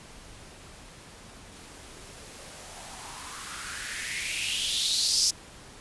violet noise with band-pass filter sweep, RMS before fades -32 dBFS, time 1.52-5.31 s, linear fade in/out 10 ms, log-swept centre 250 to 5400 Hz, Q 5, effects pink hiss -48 dBFS RMS until 5.8 s + resampled to 24000 Hz

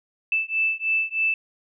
sine beating tone pair, 2637 / 2640.2 Hz, E7 / E7, 0 / +2 cents, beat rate 3.2 Hz, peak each -24 dBFS, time 0.32-1.34 s, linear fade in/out 2 ms, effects none

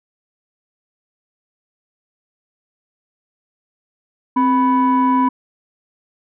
sine tone pair together, 261.6 / 987.8 Hz, C4 / B5, 0 / 0 cents, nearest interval octave + major seventh, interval 2300 cents, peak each -13 dBFS, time 4.36-5.29 s, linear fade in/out 10 ms, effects tanh soft clip ceiling -8 dBFS

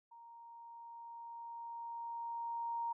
sine tone with level ramp, 932.3 Hz, A#5, in tune, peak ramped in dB -54 to -35 dBFS, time 0.11-2.93 s, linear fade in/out 10 ms, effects none

